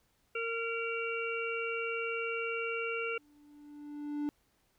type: harmonic tone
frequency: 460 Hz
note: A#4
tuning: 23 cents flat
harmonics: 1 / 3 / 5 / 6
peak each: -36 / -39 / -40 / -39 dBFS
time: 0.35-3.18 s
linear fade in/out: 5 ms
type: tone with exponential growth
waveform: triangle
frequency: 293.7 Hz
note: D4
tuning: in tune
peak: -28 dBFS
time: 3-4.29 s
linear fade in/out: 0 ms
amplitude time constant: 280 ms
effects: pink hiss -73 dBFS RMS until 4.78 s